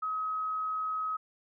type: tone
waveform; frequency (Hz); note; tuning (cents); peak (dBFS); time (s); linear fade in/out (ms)
sine; 1272; D#6; +38; -30; 0.02-1.17; 10
effects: none